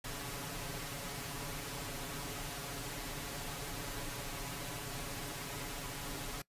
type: noise with comb filter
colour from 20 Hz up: pink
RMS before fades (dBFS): -42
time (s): 0.04-6.42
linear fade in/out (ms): 5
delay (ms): 7.1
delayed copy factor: +0.9
effects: noise-tail reverb RT60 0.1 s tail -22 dB re dry + resampled to 32000 Hz